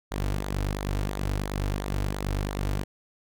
sawtooth tone with flanger, 49.38 Hz, G1, 13 cents sharp, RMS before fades -29 dBFS, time 0.11-2.84 s, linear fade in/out 10 ms, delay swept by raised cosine 0.34 to 5.44 ms, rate 2.9 Hz, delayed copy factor -0.5, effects none

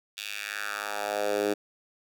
10% pulse tone with high-pass filter sweep, 103.3 Hz, G#2, 9 cents flat, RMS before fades -31 dBFS, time 0.17-1.54 s, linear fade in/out 10 ms, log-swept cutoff 3200 to 340 Hz, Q 2.3, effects none

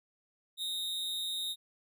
45% pulse tone with amplitude modulation, 3729 Hz, A#7, in tune, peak -31 dBFS, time 0.57-1.56 s, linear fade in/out 50 ms, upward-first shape sine, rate 180 Hz, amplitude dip 65%, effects none

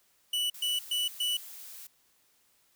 45% pulse tone bursts, 2960 Hz, F#7, in tune, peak -27 dBFS, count 4, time 0.33-1.37 s, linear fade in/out 5 ms, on 170 ms, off 120 ms
blue noise, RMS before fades -46 dBFS, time 0.54-1.87 s, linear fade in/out 5 ms
effects white hiss -68 dBFS RMS until 2.75 s

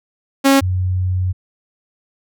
sawtooth / sine tone pair in turn, 273.2 / 91.91 Hz, C#4 / F#2, -25 / -11 cents, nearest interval octave + perfect fifth, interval 1886 cents, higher first, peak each -5 / -15 dBFS, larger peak first, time 0.44-0.61 / 0.61-1.33 s, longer second, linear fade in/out 20 ms, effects none

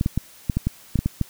clicks, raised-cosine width 5 ms, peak -8 dBFS, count 10, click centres 0.011 / 0.061 / 0.176 / 0.498 / 0.57 / 0.67 / 0.957 / 0.99 / 1.06 / 1.213 s, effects white hiss -48 dBFS RMS until 1.29 s

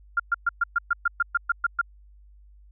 sine tone bursts, 1396.9 Hz, F6, in tune, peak -18 dBFS, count 12, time 0.17-1.814 s, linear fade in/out 5 ms, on 27 ms, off 120 ms, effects added 50 Hz sine -49 dBFS peak until 2.71 s

